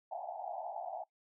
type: band-pass noise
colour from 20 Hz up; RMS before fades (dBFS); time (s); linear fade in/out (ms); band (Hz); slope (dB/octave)
pink; -42; 0.11-1.04; 10; 640 to 860; 96
effects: noise-tail reverb RT60 0.1 s tail -19 dB re dry